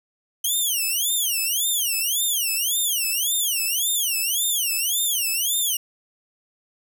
5% pulse tone with vibrato, 3073 Hz, G7, 35 cents flat, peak -13 dBFS, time 0.44-5.77 s, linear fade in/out 5 ms, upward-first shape sine, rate 1.8 Hz, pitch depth 290 cents each way, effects none

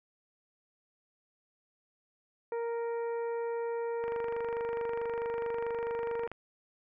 harmonic tone, 466 Hz, A#4, 1 cent flat, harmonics 1 / 2 / 3 / 4 / 5, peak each -32 / -41 / -51 / -52 / -57 dBFS, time 2.52-6.27 s, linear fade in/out 2 ms
click train, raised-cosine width 0.5 ms, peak -27 dBFS, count 57, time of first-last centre 4.04-6.316 s, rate 24.6 Hz
effects none

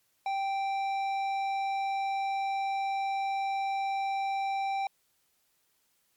triangle tone with tanh clipping, 783 Hz, G5, 2 cents flat, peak -30 dBFS, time 0.26-4.87 s, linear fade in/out 2 ms, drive 15 dB, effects white hiss -72 dBFS RMS until 6.16 s + MP3 96 kbps

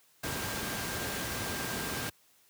sine tone in noise, 1592 Hz, G6, 26 cents sharp, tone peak -43 dBFS, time 0.23-2.1 s, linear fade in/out 10 ms, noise pink, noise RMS -35 dBFS, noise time 0.23-2.1 s, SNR -11 dB, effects white hiss -65 dBFS RMS until 2.49 s + high-pass 80 Hz 12 dB/octave

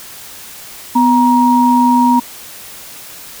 sine tone pair together, 248.9 / 944.1 Hz, B3 / A#5, +14 / +22 cents, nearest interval octave + major seventh, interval 2308 cents, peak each -10 dBFS, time 0.95-2.2 s, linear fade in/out 10 ms, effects white hiss -33 dBFS RMS until 3.4 s

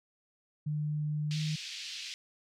sine tone with pitch glide, 150.4 to 153.92 Hz, D3 to D#3, +42 to -18 cents, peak -30 dBFS, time 0.66-1.56 s, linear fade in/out 10 ms, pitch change +40 cents, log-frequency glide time 1.31-1.37 s
white band-pass noise, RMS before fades -42 dBFS, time 1.31-2.14 s, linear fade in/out 0 ms, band 2400 to 5100 Hz, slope 24 dB/octave
effects none

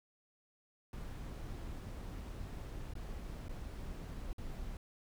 brown noise with dropouts, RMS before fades -44 dBFS, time 0.93-4.77 s, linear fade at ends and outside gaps 2 ms, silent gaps 2.937-2.953 / 3.484-3.493 / 4.331-4.381 s, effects none

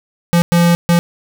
square tone bursts at uneven times, 171.8 Hz, F3, 28 cents flat, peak -9 dBFS, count 3, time 0.33-0.42 / 0.52-0.75 / 0.89-0.99 s, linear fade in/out 0 ms, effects none

